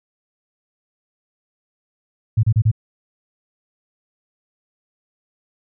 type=tone bursts; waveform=sine; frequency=110 Hz; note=A2; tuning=in tune; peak=-11 dBFS; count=4; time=2.37-2.715 s; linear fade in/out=10 ms; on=63 ms; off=31 ms; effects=none